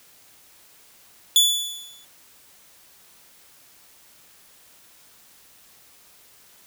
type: tone with exponential decay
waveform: sawtooth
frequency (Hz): 3453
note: A7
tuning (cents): -33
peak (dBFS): -8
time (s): 1.36-2.05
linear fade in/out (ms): 1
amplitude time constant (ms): 150
effects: white hiss -53 dBFS RMS until 6.66 s